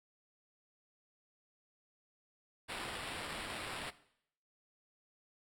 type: noise with sample-and-hold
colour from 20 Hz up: violet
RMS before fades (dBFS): -43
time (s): 2.68-3.91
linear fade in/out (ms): 20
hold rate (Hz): 6300
effects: noise-tail reverb RT60 0.7 s tail -17 dB re dry + low-pass 12000 Hz 12 dB/octave